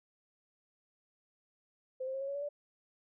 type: tone with pitch steps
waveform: sine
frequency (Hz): 517 / 527.3 / 537.7 / 548.4 / 559.3 / 570.3 / 581.7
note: C5 / C5 / C5 / C#5 / C#5 / C#5 / D5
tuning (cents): -21 / +13 / +47 / -19 / +15 / +49 / -17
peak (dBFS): -35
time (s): 2-2.49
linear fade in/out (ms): 10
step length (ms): 70
effects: none